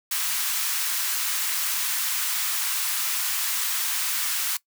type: high-pass noise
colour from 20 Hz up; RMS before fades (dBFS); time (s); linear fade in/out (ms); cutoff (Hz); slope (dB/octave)
white; -26; 0.11-4.57; 5; 1000; 24
effects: noise-tail reverb RT60 0.1 s tail -20 dB re dry